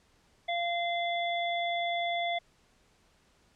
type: harmonic tone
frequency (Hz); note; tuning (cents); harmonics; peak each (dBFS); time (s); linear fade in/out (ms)
690; F5; -21; 1 / 3 / 5; -30 / -35 / -37; 0.48-2.39; 10
effects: pink hiss -66 dBFS RMS until 3.55 s + low-pass 8000 Hz 12 dB/octave